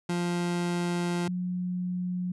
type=tone pair in turn; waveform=30% pulse / sine; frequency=174.61 / 180.25 Hz; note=F3 / F#3; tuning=0 / -45 cents; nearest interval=minor second; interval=55 cents; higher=second; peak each=-24 / -28 dBFS; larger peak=first; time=0.09-1.28 / 1.28-2.32 s; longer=first; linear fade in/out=5 ms; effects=resampled to 24000 Hz